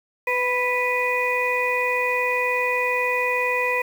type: harmonic tone with a mistuned harmonic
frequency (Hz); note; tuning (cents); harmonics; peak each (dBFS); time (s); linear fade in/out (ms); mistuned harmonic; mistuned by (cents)
493.9; B4; 0; 1 / 2 / 4 / 5; -25 / -26 / -25 / -25; 0.27-3.82; 5; 1; +16
effects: 7-bit